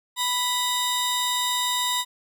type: tone pair together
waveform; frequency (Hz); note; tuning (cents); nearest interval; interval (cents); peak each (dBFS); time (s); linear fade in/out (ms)
sawtooth; 987.8 / 3725; B5 / A#7; 0 / -2; octave + major seventh; 2298; -22; 0.16-2.05; 50
effects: none